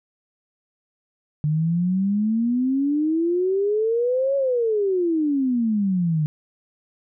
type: exponential two-way sweep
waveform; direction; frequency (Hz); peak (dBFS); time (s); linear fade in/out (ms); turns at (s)
sine; up then down; 148.5 to 559 to 148.5; -18; 1.44-6.26; 0; 4.36
effects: none